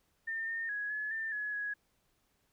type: tone with pitch steps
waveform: sine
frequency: 1807 / 1824 / 1669 / 1706 / 1789 / 1693 / 1670 Hz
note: A6 / A#6 / G#6 / G#6 / A6 / G#6 / G#6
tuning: +46 / -38 / +8 / +46 / +28 / +33 / +9 cents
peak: -34 dBFS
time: 0.27-1.74 s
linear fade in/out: 10 ms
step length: 210 ms
effects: pink hiss -75 dBFS RMS until 2.52 s